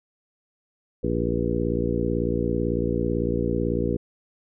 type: harmonic tone with a mistuned harmonic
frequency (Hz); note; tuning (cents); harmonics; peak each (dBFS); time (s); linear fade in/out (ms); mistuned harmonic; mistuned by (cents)
58; A#1; -8; 1 / 2 / 3 / 4 / 5 / 6 / 7 / 8; -30 / -30 / -30 / -30 / -30 / -30 / -30 / -30; 1.03-3.97; 10; 8; +78
effects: none